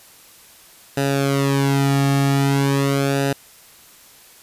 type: tone with flanger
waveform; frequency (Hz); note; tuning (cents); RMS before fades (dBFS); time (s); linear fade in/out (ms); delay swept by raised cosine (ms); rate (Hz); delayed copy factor
sawtooth; 138.59; C#3; 0; -18; 0.97-3.33; 5; 0.91 to 2.01; 0.43; -0.85
effects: white hiss -47 dBFS RMS until 4.42 s + resampled to 32000 Hz